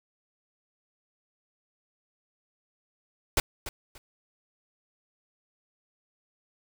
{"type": "noise with echo", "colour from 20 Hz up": "pink", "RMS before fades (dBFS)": -23, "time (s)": [3.37, 3.4], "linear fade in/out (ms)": 2, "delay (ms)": 290, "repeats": 2, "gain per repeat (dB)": -13, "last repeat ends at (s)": 3.98, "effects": []}